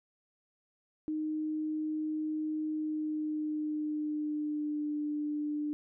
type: tone with pitch glide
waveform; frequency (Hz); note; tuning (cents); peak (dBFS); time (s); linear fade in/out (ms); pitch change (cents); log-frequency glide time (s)
sine; 309.1 to 297.7; D#4 to D4; -11 to +24; -31; 1.08-5.73; 0; -65; 2.7-4.93
effects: none